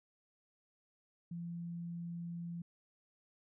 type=tone; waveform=sine; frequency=170.8 Hz; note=F3; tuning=38 cents flat; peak=-40 dBFS; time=1.31-2.62 s; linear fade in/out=5 ms; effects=none